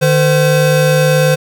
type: tone pair together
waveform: square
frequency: 151.5 / 513.3 Hz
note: D#3 / C5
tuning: -46 / -33 cents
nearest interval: octave + major sixth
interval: 2113 cents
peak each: -12 dBFS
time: 0.01-1.36 s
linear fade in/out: 20 ms
effects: none